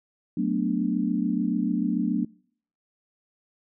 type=chord; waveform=sine; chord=B minor seventh; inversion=second; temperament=equal; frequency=185 / 220 / 246.9 / 293.7 Hz; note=F#3 / A3 / B3 / D4; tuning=0 / 0 / 0 / 0 cents; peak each=-28 dBFS; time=0.37-2.25 s; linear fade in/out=5 ms; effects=noise-tail reverb RT60 0.6 s tail -26 dB re dry